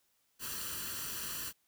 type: noise with comb filter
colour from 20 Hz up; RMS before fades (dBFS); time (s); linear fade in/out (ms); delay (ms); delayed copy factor
white; -40; 0.39-1.53; 50; 0.68; +0.7
effects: white hiss -75 dBFS RMS until 1.67 s